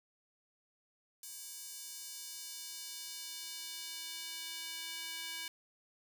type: tone with high-pass filter sweep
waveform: square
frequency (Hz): 327.4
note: E4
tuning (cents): -12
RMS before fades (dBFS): -45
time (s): 1.23-5.48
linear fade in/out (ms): 2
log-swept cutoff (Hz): 7200 to 2500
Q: 1.1
effects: 11-bit